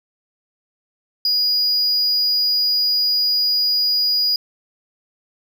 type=tone; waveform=triangle; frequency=4900 Hz; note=D#8; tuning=27 cents flat; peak=-14 dBFS; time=1.25-4.36 s; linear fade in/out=2 ms; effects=none